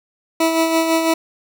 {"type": "tone with tremolo", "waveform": "20% pulse", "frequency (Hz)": 326, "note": "E4", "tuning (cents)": -19, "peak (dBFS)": -8, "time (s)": [0.4, 1.14], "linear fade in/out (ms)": 5, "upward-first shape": "sine", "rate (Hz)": 6, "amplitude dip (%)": 45, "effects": []}